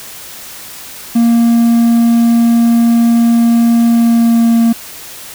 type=tone with pitch glide; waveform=triangle; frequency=233.1 to 230.6 Hz; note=A#3 to A#3; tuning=0 to -19 cents; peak=-4 dBFS; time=1.15-4.73 s; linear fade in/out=10 ms; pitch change=-19 cents; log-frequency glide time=3.88-4.59 s; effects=white hiss -30 dBFS RMS until 5.34 s